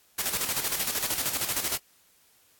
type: noise with tremolo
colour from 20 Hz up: white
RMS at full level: -27 dBFS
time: 0.18-1.78 s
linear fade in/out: 10 ms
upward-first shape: square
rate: 13 Hz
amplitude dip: 55%
effects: white hiss -62 dBFS RMS until 2.59 s + AAC 64 kbps